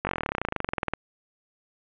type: slowing click train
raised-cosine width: 0.5 ms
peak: -11 dBFS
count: 27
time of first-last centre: 0.05-0.936 s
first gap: 20 ms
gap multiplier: 1.04
effects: resampled to 8000 Hz + 7-bit